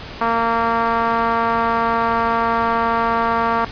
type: tone with low-pass filter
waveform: 5% pulse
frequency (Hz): 230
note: A#3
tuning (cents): -23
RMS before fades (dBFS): -18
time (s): 0.21-3.65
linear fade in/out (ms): 5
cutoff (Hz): 1100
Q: 2.2
effects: pink hiss -33 dBFS RMS until 3.71 s + resampled to 11025 Hz